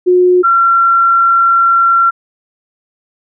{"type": "tone pair in turn", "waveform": "sine", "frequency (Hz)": [361.5, 1364.8], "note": ["F#4", "F6"], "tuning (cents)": [-40, -40], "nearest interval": "octave + major seventh", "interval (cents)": 2300, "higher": "second", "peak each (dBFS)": [-5, -6], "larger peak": "first", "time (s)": [[0.06, 0.43], [0.43, 2.11]], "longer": "second", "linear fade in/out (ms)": 20, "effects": []}